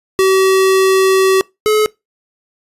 square tone pair in turn, 381.3 / 428 Hz, G4 / A4, -48 / -48 cents, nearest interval major second, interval 200 cents, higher second, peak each -9 / -10 dBFS, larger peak first, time 0.19-1.41 / 1.66-1.86 s, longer first, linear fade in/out 0 ms, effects noise-tail reverb RT60 0.2 s tail -23 dB re dry + resampled to 32000 Hz

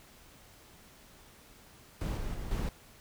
brown noise with level steps, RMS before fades -33 / -36 / -39 / -32 dBFS, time 2.01-2.69 s, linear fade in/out 2 ms, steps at 2.17 / 2.34 / 2.51 s, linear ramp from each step 2 ms, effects pink hiss -57 dBFS RMS until 3 s

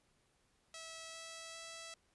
5% pulse tone with pitch steps, 651 / 654.8 / 658.6 Hz, E5 / E5 / E5, -22 / -12 / -2 cents, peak -36 dBFS, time 0.74-1.94 s, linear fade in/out 2 ms, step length 400 ms, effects pink hiss -75 dBFS RMS until 2.14 s + resampled to 24000 Hz

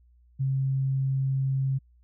sine tone, 134.3 Hz, C3, 46 cents sharp, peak -23 dBFS, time 0.39-1.79 s, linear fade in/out 20 ms, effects added 60 Hz sine -56 dBFS peak until 2.03 s

